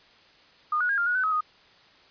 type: tone with pitch steps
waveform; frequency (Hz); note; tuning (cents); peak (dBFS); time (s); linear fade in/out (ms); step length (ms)
sine; 1222 / 1460 / 1623 / 1399 / 1453 / 1512 / 1274 / 1241; D#6 / F#6 / G#6 / F6 / F#6 / F#6 / D#6 / D#6; -32 / -24 / -40 / +3 / -32 / +37 / +41 / -5; -22; 0.72-1.408; 5; 86
effects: white hiss -56 dBFS RMS until 2.1 s + resampled to 11025 Hz